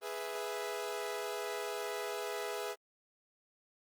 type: chord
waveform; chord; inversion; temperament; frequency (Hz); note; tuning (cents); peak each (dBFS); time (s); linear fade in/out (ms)
sawtooth; E major; first; equal; 415.3 / 493.9 / 659.3; G#4 / B4 / E5; 0 / 0 / 0; -36 / -38 / -39; 0.01-2.76; 50
effects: Opus 32 kbps